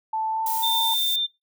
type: tone with pitch glide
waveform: sine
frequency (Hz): 880 to 906.8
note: A5 to A#5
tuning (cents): 0 to -48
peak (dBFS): -23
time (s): 0.13-0.94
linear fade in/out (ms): 5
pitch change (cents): +52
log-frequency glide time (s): 0.29-0.68
type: noise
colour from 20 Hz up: violet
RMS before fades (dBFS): -29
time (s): 0.46-1.16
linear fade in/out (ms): 5
type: tone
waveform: sine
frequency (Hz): 3589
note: A7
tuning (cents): +34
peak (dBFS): -21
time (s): 0.62-1.27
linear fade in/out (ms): 20
effects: noise-tail reverb RT60 0.2 s tail -19 dB re dry